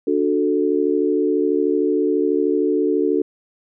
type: chord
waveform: sine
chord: D major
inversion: none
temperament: equal with one note detuned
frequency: 293.7 / 366.2 / 440 Hz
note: D4 / F#4 / A4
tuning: 0 / -18 / 0 cents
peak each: -20 dBFS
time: 0.07-3.22 s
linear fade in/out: 5 ms
effects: none